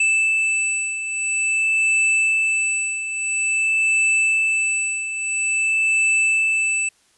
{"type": "beating tone pair", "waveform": "square", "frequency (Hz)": [2637, 2637.49], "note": ["E7", "E7"], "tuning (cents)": [0, 0], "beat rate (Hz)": 0.49, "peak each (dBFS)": [-25, -19], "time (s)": [0, 6.89], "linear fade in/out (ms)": 5, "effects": ["white hiss -59 dBFS RMS until 7.17 s", "resampled to 24000 Hz"]}